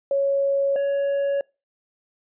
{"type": "tone pair in turn", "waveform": ["sine", "triangle"], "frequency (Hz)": [554.4, 559.5], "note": ["C#5", "C#5"], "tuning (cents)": [0, 16], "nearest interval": "unison", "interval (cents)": 16, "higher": "second", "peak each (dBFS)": -18, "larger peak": "neither", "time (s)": [[0.11, 0.76], [0.76, 1.41]], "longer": "neither", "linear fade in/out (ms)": 2, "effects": ["noise-tail reverb RT60 0.3 s tail -26 dB re dry", "resampled to 8000 Hz"]}